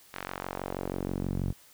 sawtooth tone with band-pass filter sweep, 46.25 Hz, F#1, in tune, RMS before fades -34 dBFS, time 0.13-1.53 s, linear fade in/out 20 ms, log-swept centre 1900 to 130 Hz, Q 1, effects white hiss -57 dBFS RMS until 1.73 s

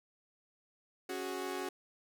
sawtooth chord, C# suspended fourth, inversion none, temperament equal, 277.2 / 370 / 415.3 Hz, C#4 / F#4 / G#4, 0 / 0 / 0 cents, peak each -40 / -35 / -40 dBFS, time 1.09-1.69 s, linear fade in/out 5 ms, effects none

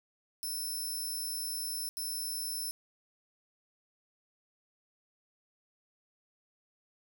5% pulse tone bursts at uneven times, 5310 Hz, E8, 12 cents sharp, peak -29 dBFS, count 2, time 0.43-1.89 / 1.97-2.71 s, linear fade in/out 0 ms, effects none

